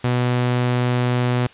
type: tone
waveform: sawtooth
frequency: 123.47 Hz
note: B2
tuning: in tune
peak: -13 dBFS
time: 0.04-1.47 s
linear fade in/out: 5 ms
effects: white hiss -46 dBFS RMS until 1.53 s + resampled to 8000 Hz